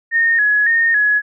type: tone with vibrato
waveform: sine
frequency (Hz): 1760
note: A6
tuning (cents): 0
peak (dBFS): -11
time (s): 0.11-1.22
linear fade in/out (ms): 50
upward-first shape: square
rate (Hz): 1.8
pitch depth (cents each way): 75
effects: none